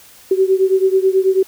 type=beating tone pair; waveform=sine; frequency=377.7 / 386.9 Hz; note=F#4 / G4; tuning=+36 / -23 cents; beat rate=9.2 Hz; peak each=-13 / -15 dBFS; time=0.31-1.43 s; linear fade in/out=5 ms; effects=white hiss -44 dBFS RMS until 1.47 s